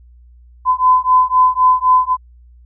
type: beating tone pair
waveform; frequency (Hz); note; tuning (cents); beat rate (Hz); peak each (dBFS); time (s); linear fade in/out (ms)
sine; 1013 / 1016.9; B5 / C6; +44 / -50; 3.9; -12; 0.65-2.17; 50
effects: added 60 Hz sine -41 dBFS peak until 2.65 s